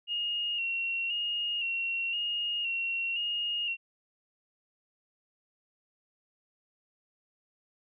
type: tone with vibrato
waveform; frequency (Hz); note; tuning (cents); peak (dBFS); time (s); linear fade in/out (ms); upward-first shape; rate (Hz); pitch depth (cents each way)
sine; 2794; F7; 0; -29; 0.07-3.77; 50; square; 0.97; 37
effects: none